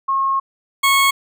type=tone pair in turn; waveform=sine / 20% pulse; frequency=1083 / 1098.1 Hz; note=C#6 / C#6; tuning=-41 / -17 cents; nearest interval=unison; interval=24 cents; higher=second; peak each=-15 / -7 dBFS; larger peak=second; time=0.08-0.4 / 0.83-1.11 s; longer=first; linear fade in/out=10 ms; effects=none